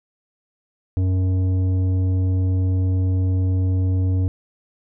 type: tone with tanh clipping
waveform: triangle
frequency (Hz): 92.9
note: F#2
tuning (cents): +7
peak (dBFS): -18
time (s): 0.97-4.28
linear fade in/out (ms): 0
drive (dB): 14
effects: none